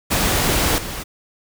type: noise with level steps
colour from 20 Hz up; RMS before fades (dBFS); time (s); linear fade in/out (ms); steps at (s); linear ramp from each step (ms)
pink; -18 / -29; 0.1-1.04; 20; 0.78; 2
effects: none